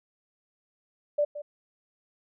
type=tone with echo; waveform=sine; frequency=587.3 Hz; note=D5; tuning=in tune; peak=-21 dBFS; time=1.18-1.25 s; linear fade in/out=10 ms; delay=170 ms; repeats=1; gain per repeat=-13 dB; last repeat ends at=1.42 s; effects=none